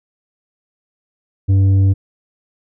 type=tone with tanh clipping; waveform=sine; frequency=97 Hz; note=G2; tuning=18 cents flat; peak=-10 dBFS; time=1.48-1.94 s; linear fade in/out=20 ms; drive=6 dB; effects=none